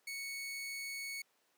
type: tone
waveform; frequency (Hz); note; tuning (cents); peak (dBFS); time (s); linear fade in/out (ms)
sawtooth; 2217; C#7; 0; -37; 0.07-1.22; 5
effects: pink hiss -74 dBFS RMS until 1.57 s + high-pass 400 Hz 12 dB/octave